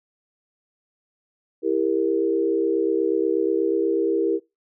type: chord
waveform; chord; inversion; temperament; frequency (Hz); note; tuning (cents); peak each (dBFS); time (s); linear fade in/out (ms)
sine; E diminished; none; equal with one note detuned; 329.6 / 398.2 / 466.2; E4 / G4 / Bb4; 0 / +27 / 0; -23; 1.62-4.4; 50
effects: noise-tail reverb RT60 0.2 s tail -21 dB re dry